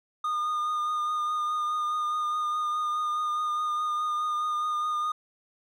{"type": "tone with vibrato", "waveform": "triangle", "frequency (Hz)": 1221, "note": "D#6", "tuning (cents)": -33, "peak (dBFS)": -24, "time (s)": [0.24, 5.12], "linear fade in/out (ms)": 5, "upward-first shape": "triangle", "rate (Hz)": 4.8, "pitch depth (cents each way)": 21, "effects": []}